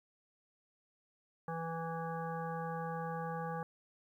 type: harmonic tone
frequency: 164.81 Hz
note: E3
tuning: in tune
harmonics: 1 / 3 / 5 / 7 / 9 / 10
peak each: -41 / -43 / -42 / -46 / -53 / -51 dBFS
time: 1.48-3.63 s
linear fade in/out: 2 ms
effects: 12-bit